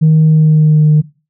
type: tone with pitch glide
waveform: sine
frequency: 157 to 152.09 Hz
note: D#3 to D#3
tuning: +16 to -39 cents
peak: -3 dBFS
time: 0.01-1.02 s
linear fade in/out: 20 ms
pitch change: -55 cents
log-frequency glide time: 0.25-0.9 s
effects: noise-tail reverb RT60 0.3 s tail -19 dB re dry + tanh soft clip ceiling -2 dBFS